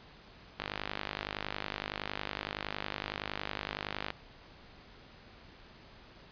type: click train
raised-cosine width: 0.3 ms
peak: -18 dBFS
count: 179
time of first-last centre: 0.6-4.104 s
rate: 50.8 Hz
effects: pink hiss -55 dBFS RMS until 6.31 s + resampled to 11025 Hz